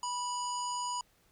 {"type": "harmonic tone with a mistuned harmonic", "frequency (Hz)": 981, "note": "B5", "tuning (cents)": -12, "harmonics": [1, 3, 5, 7, 9], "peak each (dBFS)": [-34, -45, -44, -41, -50], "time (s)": [0.03, 1.01], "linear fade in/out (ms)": 2, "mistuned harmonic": 9, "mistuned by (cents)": 19, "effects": ["pink hiss -68 dBFS RMS until 1.31 s"]}